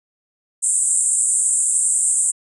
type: band-pass noise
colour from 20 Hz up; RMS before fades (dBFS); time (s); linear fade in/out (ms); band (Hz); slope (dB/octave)
white; -18; 0.62-2.32; 20; 7500 to 9200; 96
effects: none